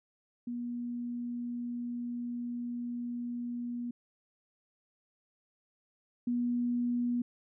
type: tone pair in turn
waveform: sine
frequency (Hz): 240.7 / 242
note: B3 / B3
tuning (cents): -44 / -35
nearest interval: unison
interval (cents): 9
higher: second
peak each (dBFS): -34 / -28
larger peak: second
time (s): 0.47-3.91 / 6.27-7.22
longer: first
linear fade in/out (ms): 5
effects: none